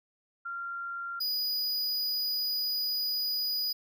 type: tone pair in turn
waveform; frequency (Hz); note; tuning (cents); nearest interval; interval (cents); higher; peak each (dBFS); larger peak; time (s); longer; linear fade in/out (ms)
sine / square; 1384 / 4932; F6 / D#8; -16 / -16; octave + minor seventh; 2200; second; -34 / -29; second; 0.45-1.2 / 1.2-3.73; second; 10
effects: none